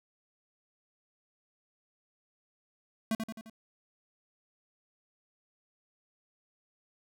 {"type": "tone with echo", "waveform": "square", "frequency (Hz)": 221.9, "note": "A3", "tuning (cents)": 15, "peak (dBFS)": -28, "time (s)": [3.11, 3.15], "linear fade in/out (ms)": 2, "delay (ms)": 87, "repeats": 4, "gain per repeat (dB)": -5, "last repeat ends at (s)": 3.498, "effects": []}